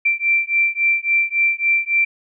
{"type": "beating tone pair", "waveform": "sine", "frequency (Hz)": [2349, 2352.6], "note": ["D7", "D7"], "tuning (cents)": [0, 2], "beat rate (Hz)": 3.6, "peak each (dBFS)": -18, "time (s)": [0.05, 2.05], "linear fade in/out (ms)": 10, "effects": []}